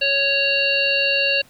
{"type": "harmonic tone", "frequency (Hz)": 554.4, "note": "C#5", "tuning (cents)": 0, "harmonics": [1, 3, 5, 7, 8], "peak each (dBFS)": [-24, -27, -18, -28, -25], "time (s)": [0.01, 1.42], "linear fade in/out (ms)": 10, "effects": ["pink hiss -52 dBFS RMS until 1.49 s"]}